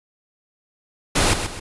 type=noise with echo; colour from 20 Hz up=pink; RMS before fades=-17 dBFS; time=1.15-1.34 s; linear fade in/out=10 ms; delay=130 ms; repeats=2; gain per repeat=-8 dB; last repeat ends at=1.6 s; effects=resampled to 24000 Hz